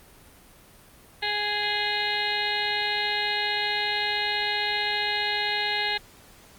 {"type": "harmonic tone", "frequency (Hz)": 415.3, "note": "G#4", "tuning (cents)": 0, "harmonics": [1, 2, 4, 5, 6, 7, 8, 9, 10], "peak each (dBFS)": [-37, -31, -31, -31, -36, -34, -37, -32, -32], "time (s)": [1.22, 5.98], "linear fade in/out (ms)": 10, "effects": ["pink hiss -52 dBFS RMS until 6.58 s", "Opus 32 kbps"]}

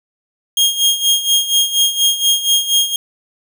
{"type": "tone with tremolo", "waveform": "sawtooth", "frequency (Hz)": 3245, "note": "G#7", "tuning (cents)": -41, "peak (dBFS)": -6, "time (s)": [0.57, 2.96], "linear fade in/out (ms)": 2, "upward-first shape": "sine", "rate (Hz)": 4.2, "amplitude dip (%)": 75, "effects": []}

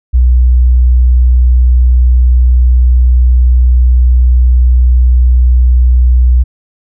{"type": "tone", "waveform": "sine", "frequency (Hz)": 61.74, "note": "B1", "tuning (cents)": 0, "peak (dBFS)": -3, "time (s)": [0.13, 6.44], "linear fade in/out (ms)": 20, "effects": []}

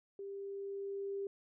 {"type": "tone with level ramp", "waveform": "sine", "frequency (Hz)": 396.3, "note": "G4", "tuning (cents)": 19, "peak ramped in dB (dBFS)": [-42, -36], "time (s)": [0.19, 1.27], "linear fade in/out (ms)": 2, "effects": []}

